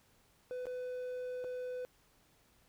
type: tone with dropouts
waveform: triangle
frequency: 501 Hz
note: B4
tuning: 25 cents sharp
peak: -36 dBFS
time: 0.51-1.85 s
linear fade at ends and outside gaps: 0 ms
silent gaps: 0.656-0.668 / 1.441-1.445 s
effects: pink hiss -69 dBFS RMS until 2.68 s